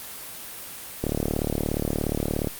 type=click train; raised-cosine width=2 ms; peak=-11 dBFS; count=54; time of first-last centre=1.04-2.472 s; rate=37 Hz; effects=white hiss -38 dBFS RMS until 2.59 s + Opus 32 kbps